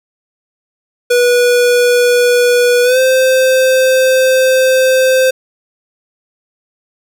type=tone with pitch glide; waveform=square; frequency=487.6 to 519.6 Hz; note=B4 to C5; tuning=-22 to -12 cents; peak=-8 dBFS; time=1.1-5.31 s; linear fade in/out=10 ms; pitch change=+110 cents; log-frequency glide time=2.83-2.99 s; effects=none